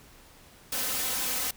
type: noise with comb filter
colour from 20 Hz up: white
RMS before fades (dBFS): -30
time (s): 0.72-1.51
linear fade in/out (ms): 5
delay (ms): 3.9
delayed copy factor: +0.75
effects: pink hiss -54 dBFS RMS until 1.56 s